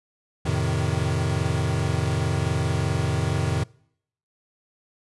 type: chord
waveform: square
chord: F dominant seventh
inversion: none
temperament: equal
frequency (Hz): 87.31 / 110 / 130.81 / 155.56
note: F2 / A2 / C3 / Eb3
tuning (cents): 0 / 0 / 0 / 0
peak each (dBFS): -28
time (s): 0.45-3.64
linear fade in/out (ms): 10
effects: noise-tail reverb RT60 0.7 s tail -25 dB re dry + resampled to 24000 Hz